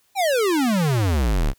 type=exponential sweep; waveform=square; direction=down; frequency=826 to 30.87 Hz; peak=-18 dBFS; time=0.15-1.54 s; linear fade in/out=50 ms; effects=white hiss -63 dBFS RMS until 1.58 s